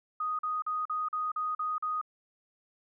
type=tone bursts; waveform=sine; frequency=1244.5 Hz; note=D#6; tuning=in tune; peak=-29 dBFS; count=8; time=0.2-2.014 s; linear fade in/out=5 ms; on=190 ms; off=42 ms; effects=none